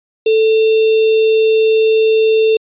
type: tone with sample-and-hold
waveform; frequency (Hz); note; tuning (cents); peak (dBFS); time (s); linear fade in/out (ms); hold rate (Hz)
sine; 440.4; A4; +2; -8; 0.26-2.57; 5; 3150
effects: resampled to 8000 Hz